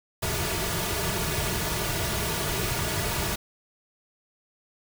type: noise with comb filter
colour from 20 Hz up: pink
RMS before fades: -28 dBFS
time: 0.22-3.36 s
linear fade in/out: 10 ms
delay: 3.8 ms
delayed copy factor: -0.7
effects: none